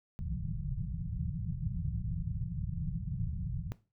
white low-pass noise, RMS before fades -36 dBFS, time 0.19-3.72 s, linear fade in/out 0 ms, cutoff 180 Hz, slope 96 dB/octave, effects noise-tail reverb RT60 0.3 s tail -17 dB re dry

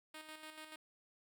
5% pulse tone with tremolo, 311.1 Hz, D#4, in tune, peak -37 dBFS, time 0.14-0.76 s, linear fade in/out 5 ms, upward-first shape square, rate 6.9 Hz, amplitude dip 50%, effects none

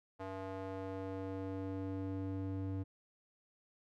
square tone with band-pass filter sweep, 95.7 Hz, G2, 41 cents flat, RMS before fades -41 dBFS, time 0.19-2.84 s, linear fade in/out 20 ms, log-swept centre 730 to 200 Hz, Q 1.2, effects none

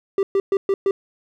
triangle tone bursts, 392 Hz, G4, in tune, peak -13 dBFS, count 5, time 0.18-0.91 s, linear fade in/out 2 ms, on 50 ms, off 120 ms, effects none

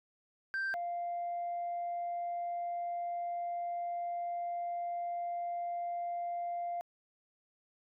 sine tone pair in turn, 1569 / 696.1 Hz, G6 / F5, +1 / -6 cents, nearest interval octave + major second, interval 1407 cents, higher first, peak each -30 / -33 dBFS, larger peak first, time 0.54-0.74 / 0.74-6.81 s, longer second, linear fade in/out 0 ms, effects tanh soft clip ceiling -31 dBFS

